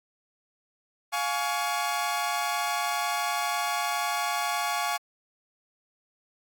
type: tone cluster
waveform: sawtooth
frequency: 706 / 838 / 1124 Hz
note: F5 / G#5 / C#6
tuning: +19 / +15 / +24 cents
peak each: -27 dBFS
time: 1.12-4.98 s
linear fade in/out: 20 ms
effects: AAC 64 kbps